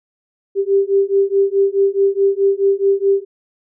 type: beating tone pair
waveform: sine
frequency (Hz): 391.9 / 396.6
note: G4 / G4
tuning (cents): 0 / +20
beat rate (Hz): 4.7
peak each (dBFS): -15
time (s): 0.55-3.25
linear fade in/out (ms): 50
effects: none